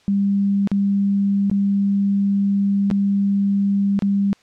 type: tone with dropouts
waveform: sine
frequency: 199.1 Hz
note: G3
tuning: 27 cents sharp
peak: -15 dBFS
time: 0.08-4.33 s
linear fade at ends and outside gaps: 0 ms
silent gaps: 0.674-0.716 / 1.499-1.514 / 2.902-2.912 / 3.991-4.022 s
effects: white hiss -56 dBFS RMS until 4.42 s + low-pass 5000 Hz 12 dB/octave